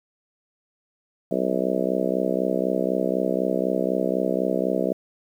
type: harmonic tone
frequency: 64 Hz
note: C2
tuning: 38 cents flat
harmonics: 3 / 4 / 5 / 6 / 7 / 8 / 9 / 10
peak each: -29 / -29 / -29 / -29 / -29 / -29 / -29 / -29 dBFS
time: 1.31-4.93 s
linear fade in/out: 5 ms
effects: 9-bit